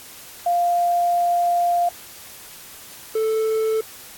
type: tone pair in turn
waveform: sine / triangle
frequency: 698.5 / 440 Hz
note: F5 / A4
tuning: 0 / 0 cents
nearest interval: minor sixth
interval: 800 cents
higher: first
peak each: -16 dBFS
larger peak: neither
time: 0.46-1.89 / 3.15-3.81 s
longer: first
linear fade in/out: 5 ms
effects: white hiss -41 dBFS RMS until 4.17 s + AAC 64 kbps

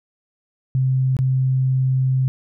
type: tone with dropouts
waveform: sine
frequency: 130.8 Hz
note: C3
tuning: in tune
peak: -15 dBFS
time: 0.75-2.28 s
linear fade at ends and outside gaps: 0 ms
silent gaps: 1.167-1.189 s
effects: none

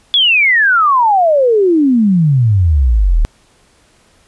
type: exponential sweep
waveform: sine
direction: down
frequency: 3476 to 35.91 Hz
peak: -7 dBFS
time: 0.14-3.25 s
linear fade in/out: 0 ms
effects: pink hiss -51 dBFS RMS until 4.27 s + resampled to 24000 Hz

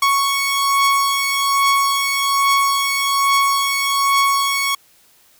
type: beating tone pair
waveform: sawtooth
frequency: 1108.7 / 1109.9 Hz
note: C#6 / C#6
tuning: 0 / +2 cents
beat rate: 1.2 Hz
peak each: -12 / -17 dBFS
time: 0.02-4.75 s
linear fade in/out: 5 ms
effects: white hiss -53 dBFS RMS until 5.39 s

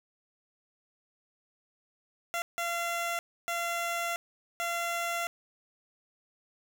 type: tone bursts at uneven times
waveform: 15% pulse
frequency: 685 Hz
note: F5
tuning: 34 cents flat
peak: -24 dBFS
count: 4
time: 2.34-2.42 / 2.58-3.19 / 3.48-4.16 / 4.6-5.27 s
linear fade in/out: 0 ms
effects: none

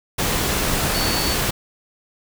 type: tone in noise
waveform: sine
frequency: 4467 Hz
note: C#8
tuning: 12 cents sharp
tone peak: -25 dBFS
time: 0.94-1.35 s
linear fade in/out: 10 ms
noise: pink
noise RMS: -21 dBFS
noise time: 0.18-1.51 s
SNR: -7 dB
effects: none

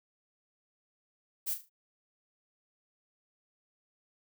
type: noise with echo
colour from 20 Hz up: violet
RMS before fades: -33 dBFS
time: 1.46-1.55 s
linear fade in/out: 20 ms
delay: 37 ms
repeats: 4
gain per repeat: -9 dB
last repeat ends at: 1.698 s
effects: none

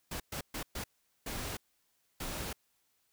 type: noise bursts at uneven times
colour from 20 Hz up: pink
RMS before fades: -39 dBFS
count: 6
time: 0.11-0.2 / 0.32-0.41 / 0.54-0.63 / 0.75-0.84 / 1.26-1.57 / 2.2-2.53 s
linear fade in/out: 5 ms
effects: white hiss -75 dBFS RMS until 3.12 s

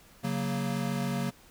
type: chord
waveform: square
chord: F# major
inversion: second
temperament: equal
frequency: 138.59 / 185 / 233.1 Hz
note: C#3 / F#3 / A#3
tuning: 0 / 0 / 0 cents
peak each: -34 dBFS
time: 0.23-1.31 s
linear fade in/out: 20 ms
effects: pink hiss -57 dBFS RMS until 1.5 s

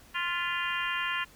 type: harmonic tone with a mistuned harmonic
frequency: 349.2 Hz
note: F4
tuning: in tune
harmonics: 3 / 4 / 5 / 6 / 7 / 8 / 9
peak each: -35 / -36 / -34 / -39 / -38 / -36 / -41 dBFS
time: 0.14-1.25 s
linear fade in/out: 20 ms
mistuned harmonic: 6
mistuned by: -61 cents
effects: pink hiss -56 dBFS RMS until 1.35 s

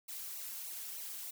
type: noise with flanger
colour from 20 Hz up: blue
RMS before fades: -44 dBFS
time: 0.08-1.31 s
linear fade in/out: 10 ms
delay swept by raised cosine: 0.59 to 3.49 ms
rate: 3.3 Hz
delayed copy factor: -1
effects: none

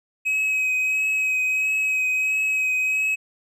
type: tone with vibrato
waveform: triangle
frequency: 2542 Hz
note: D#7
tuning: 36 cents sharp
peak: -18 dBFS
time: 0.25-3.16 s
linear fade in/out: 20 ms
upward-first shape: triangle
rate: 1.5 Hz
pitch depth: 20 cents each way
effects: none

